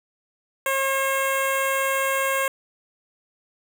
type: tone with notch filter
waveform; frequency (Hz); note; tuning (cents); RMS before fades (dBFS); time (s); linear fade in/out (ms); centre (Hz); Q
10% pulse; 539; C#5; -49; -23; 0.66-2.48; 2; 4200; 1
effects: none